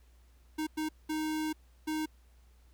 square tone bursts at uneven times, 310.8 Hz, D#4, 2 cents flat, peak -32 dBFS, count 4, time 0.58-0.67 / 0.77-0.89 / 1.09-1.53 / 1.87-2.06 s, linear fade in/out 10 ms, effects added 60 Hz sine -58 dBFS peak until 2.73 s + pink hiss -70 dBFS RMS until 2.73 s

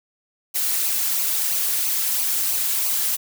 blue noise with flanger, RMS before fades -22 dBFS, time 0.54-3.17 s, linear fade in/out 20 ms, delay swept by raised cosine 0.55 to 3.35 ms, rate 3 Hz, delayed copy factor -0.6, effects none

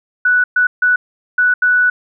sine tone bursts at uneven times, 1480 Hz, F#6, in tune, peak -9 dBFS, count 5, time 0.25-0.44 / 0.56-0.67 / 0.82-0.96 / 1.38-1.54 / 1.62-1.9 s, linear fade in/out 5 ms, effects none

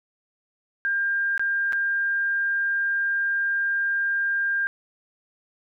sine tone with dropouts, 1600 Hz, G6, 35 cents sharp, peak -21 dBFS, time 0.85-4.67 s, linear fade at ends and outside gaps 0 ms, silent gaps 1.378-1.395 / 1.724-1.731 s, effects none

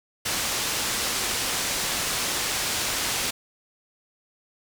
white low-pass noise, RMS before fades -27 dBFS, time 0.25-3.31 s, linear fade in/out 10 ms, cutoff 7900 Hz, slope 12 dB/octave, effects none

